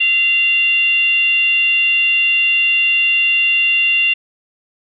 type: tone with frequency modulation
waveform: sine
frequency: 2770 Hz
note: F7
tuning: 15 cents flat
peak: -11 dBFS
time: 0-4.14 s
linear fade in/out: 10 ms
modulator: 717 Hz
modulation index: 0.38
effects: none